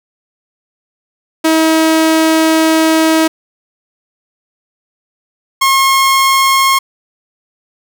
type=tone pair in turn; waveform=sawtooth; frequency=320 / 1078.5 Hz; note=D#4 / C#6; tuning=+49 / -48 cents; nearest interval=octave + major sixth; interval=2103 cents; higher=second; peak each=-4 dBFS; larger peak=neither; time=1.44-3.28 / 5.61-6.79 s; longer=first; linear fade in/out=10 ms; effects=none